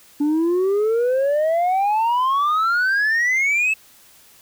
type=exponential sweep; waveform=sine; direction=up; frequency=287 to 2637 Hz; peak=-13 dBFS; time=0.2-3.74 s; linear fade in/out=10 ms; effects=tanh soft clip ceiling -15 dBFS + white hiss -50 dBFS RMS until 4.41 s